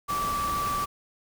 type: tone in noise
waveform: sine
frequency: 1160 Hz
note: D6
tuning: 22 cents flat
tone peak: -26 dBFS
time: 0.08-0.86 s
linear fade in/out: 20 ms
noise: pink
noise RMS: -35 dBFS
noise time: 0.08-0.86 s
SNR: +6 dB
effects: none